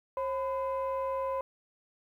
sine tone pair together, 537 / 1007.9 Hz, C5 / B5, +45 / +35 cents, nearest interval major seventh, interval 1090 cents, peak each -30 / -32 dBFS, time 0.17-1.41 s, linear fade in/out 2 ms, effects tanh soft clip ceiling -26 dBFS + 11-bit

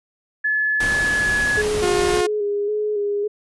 sine tone with pitch glide, 1718 to 1690.4 Hz, A6 to G#6, -42 to +30 cents, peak -17 dBFS, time 0.44-1.62 s, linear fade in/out 10 ms, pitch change -28 cents, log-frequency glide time 0.81-1.51 s
pink noise, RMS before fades -27 dBFS, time 0.8-2.21 s, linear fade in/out 5 ms
sine tone with vibrato, 415.7 Hz, G#4, 2 cents sharp, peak -19 dBFS, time 1.57-3.28 s, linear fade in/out 10 ms, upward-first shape square, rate 1.8 Hz, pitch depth 29 cents each way
sawtooth tone, 357.3 Hz, F4, 40 cents sharp, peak -15 dBFS, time 1.82-2.27 s, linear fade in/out 10 ms
effects resampled to 24000 Hz

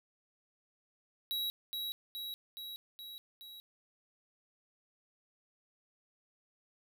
square tone with echo, 3872 Hz, B7, 35 cents flat, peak -34 dBFS, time 1.31-1.5 s, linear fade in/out 0 ms, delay 420 ms, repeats 5, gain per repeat -3 dB, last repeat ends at 3.6 s, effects 12-bit

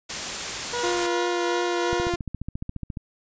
white noise, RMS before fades -29 dBFS, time 0.09-1.07 s, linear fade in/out 10 ms
20% pulse tone with tremolo, 482.6 Hz, B4, 40 cents flat, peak -21 dBFS, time 0.73-2.1 s, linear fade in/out 5 ms, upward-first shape sine, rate 2.8 Hz, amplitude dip 40%
sawtooth tone with vibrato, 350 Hz, F4, 4 cents sharp, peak -20 dBFS, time 0.83-2.16 s, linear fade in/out 10 ms, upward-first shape triangle, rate 2.8 Hz, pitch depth 13 cents each way
click train, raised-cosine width 5 ms, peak -19 dBFS, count 16, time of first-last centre 1.93-2.972 s, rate 14.4 Hz
effects resampled to 16000 Hz

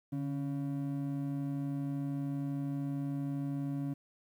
triangle ring-modulated tone, 211 Hz, G#3, 28 cents sharp, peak -28 dBFS, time 0.12-3.94 s, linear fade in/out 10 ms, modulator 66.4 Hz, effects 11-bit

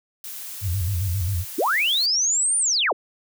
blue noise, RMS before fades -35 dBFS, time 0.24-2.06 s, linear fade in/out 2 ms
sine tone with vibrato, 92.5 Hz, F#2, in tune, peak -21 dBFS, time 0.61-1.45 s, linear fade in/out 50 ms, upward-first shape square, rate 7.5 Hz, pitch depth 130 cents each way
sine linear two-way sweep, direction up then down, 236.8 to 9340 to 236.8 Hz, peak -18 dBFS, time 1.58-2.93 s, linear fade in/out 10 ms, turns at 2.58 s
effects none

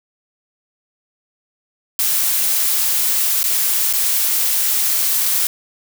blue noise with dropouts, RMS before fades -17 dBFS, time 1.99-5.47 s, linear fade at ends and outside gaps 1 ms, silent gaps 3.431-3.44 / 3.928-3.935 s, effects none

